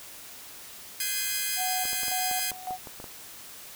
5% pulse chord, Ab major seventh, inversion third, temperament equal with one note detuned, 1568 / 1661.2 / 2062 / 2489 Hz, G6 / Ab6 / C7 / Eb7, 0 / 0 / -26 / 0 cents, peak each -23 dBFS, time 1-2.51 s, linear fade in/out 2 ms
sine tone with tremolo, 740 Hz, F#5, in tune, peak -30 dBFS, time 1.56-2.78 s, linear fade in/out 50 ms, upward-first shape square, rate 1.8 Hz, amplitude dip 75%
clicks, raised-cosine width 1 ms, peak -27 dBFS, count 10, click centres 1.854 / 1.931 / 2.033 / 2.082 / 2.313 / 2.517 / 2.708 / 2.872 / 3.001 / 3.042 s
effects white hiss -45 dBFS RMS until 3.75 s

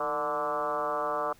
sine tone with frequency modulation, 880 Hz, A5, in tune, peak -27 dBFS, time 0-1.33 s, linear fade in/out 5 ms, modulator 142 Hz, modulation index 3, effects pink hiss -59 dBFS RMS until 1.39 s

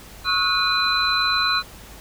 sine tone cluster, 1106 / 1290 / 1454 / 2459 / 4038 Hz, C#6 / E6 / F#6 / D#7 / B7, -4 / -38 / -31 / -21 / +38 cents, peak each -25 / -26 / -24 / -28 / -21 dBFS, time 0.24-1.63 s, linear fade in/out 50 ms, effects added 50 Hz sine -44 dBFS peak until 2 s + pink hiss -43 dBFS RMS until 2 s

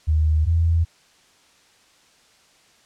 sine tone pair in turn, 77.78 / 82.95 Hz, D#2 / E2, 0 / +11 cents, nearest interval minor second, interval 111 cents, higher second, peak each -15 dBFS, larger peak neither, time 0.07-0.46 / 0.46-0.85 s, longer neither, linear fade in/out 20 ms, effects white hiss -56 dBFS RMS until 2.85 s + low-pass 7000 Hz 12 dB/octave

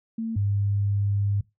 sine tone pair in turn, 225.6 / 100.93 Hz, A3 / G#2, +44 / -49 cents, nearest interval octave + major second, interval 1393 cents, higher first, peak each -26 / -21 dBFS, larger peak second, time 0.18-0.36 / 0.36-1.41 s, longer second, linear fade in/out 5 ms, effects noise-tail reverb RT60 0.2 s tail -20 dB re dry

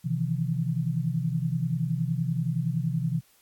sine tone cluster, 129.3 / 158.2 / 168.8 Hz, C3 / D#3 / E3, -20 / +29 / +41 cents, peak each -29 dBFS, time 0.04-3.21 s, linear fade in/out 20 ms, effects white hiss -62 dBFS RMS until 3.41 s + AAC 64 kbps

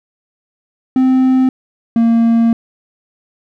triangle tone pair in turn, 259.4 / 230.3 Hz, C4 / A#3, -15 / -21 cents, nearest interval major second, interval 206 cents, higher first, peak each -6 dBFS, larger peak neither, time 0.96-1.49 / 1.96-2.53 s, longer second, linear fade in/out 2 ms, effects none

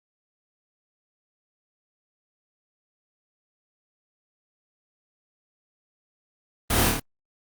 pink noise with echo, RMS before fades -23 dBFS, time 6.7-6.89 s, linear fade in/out 5 ms, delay 27 ms, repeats 4, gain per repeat -2 dB, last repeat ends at 6.998 s, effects Opus 32 kbps

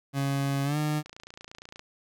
30% pulse tone with pitch glide, 138.59 to 151.13 Hz, C#3 to D3, 0 to +50 cents, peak -23 dBFS, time 0.13-1.03 s, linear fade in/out 50 ms, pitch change +150 cents, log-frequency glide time 0.64-0.77 s
click train, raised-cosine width 0.2 ms, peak -27 dBFS, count 22, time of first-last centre 1.06-1.794 s, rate 28.6 Hz
effects none

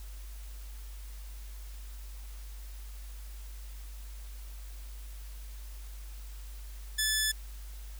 10% pulse tone, 1736 Hz, A6, 24 cents flat, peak -18 dBFS, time 6.98-7.32 s, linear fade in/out 10 ms, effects added 50 Hz sine -41 dBFS peak until 7.99 s + white hiss -55 dBFS RMS until 7.99 s

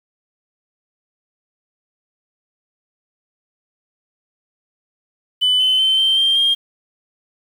sine tone with pitch steps, 3000 / 3042 / 3084 / 3127 / 3171 / 3215 Hz, F#7 / F#7 / G7 / G7 / G7 / G7, +23 / +47 / -29 / -5 / +19 / +43 cents, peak -11 dBFS, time 5.41-6.55 s, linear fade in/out 20 ms, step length 190 ms, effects tanh soft clip ceiling -9 dBFS + 7-bit

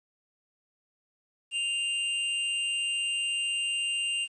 square tone with amplitude modulation, 2794 Hz, F7, in tune, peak -26 dBFS, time 1.51-4.28 s, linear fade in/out 50 ms, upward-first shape sine, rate 264 Hz, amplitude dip 45%, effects resampled to 22050 Hz + 10-bit

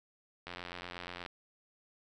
click train, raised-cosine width 0.3 ms, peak -26 dBFS, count 71, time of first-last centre 0.47-1.262 s, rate 88.4 Hz, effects none

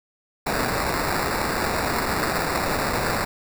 white noise with sample-and-hold, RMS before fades -24 dBFS, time 0.46-3.25 s, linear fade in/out 10 ms, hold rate 3150 Hz, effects none

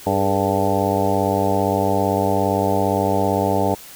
harmonic tone with a mistuned harmonic, 97.6 Hz, G2, 7 cents flat, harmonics 1 / 2 / 3 / 4 / 5 / 6 / 7 / 8 / 9, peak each -25 / -25 / -25 / -25 / -25 / -25 / -25 / -25 / -25 dBFS, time 0.06-3.75 s, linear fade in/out 10 ms, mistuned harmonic 4, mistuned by +94 cents, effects white hiss -40 dBFS RMS until 3.95 s

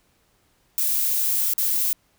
violet noise with dropouts, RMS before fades -22 dBFS, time 0.78-1.93 s, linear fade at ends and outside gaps 0 ms, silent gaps 1.536-1.58 s, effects pink hiss -64 dBFS RMS until 2.18 s

